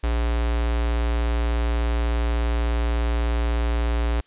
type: tone with notch filter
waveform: square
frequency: 58.27 Hz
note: A#1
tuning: in tune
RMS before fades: -22 dBFS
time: 0.03-4.21 s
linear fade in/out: 10 ms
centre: 150 Hz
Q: 1.1
effects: white hiss -60 dBFS RMS until 4.26 s + resampled to 8000 Hz